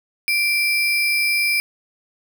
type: tone with sample-and-hold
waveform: sine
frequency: 2349 Hz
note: D7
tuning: in tune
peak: -16 dBFS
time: 0.28-1.6 s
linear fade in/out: 0 ms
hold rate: 7350 Hz
effects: none